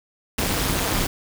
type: noise with amplitude modulation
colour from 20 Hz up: pink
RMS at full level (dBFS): -19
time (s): 0.38-1.07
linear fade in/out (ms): 5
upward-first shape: sine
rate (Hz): 208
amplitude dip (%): 90
effects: none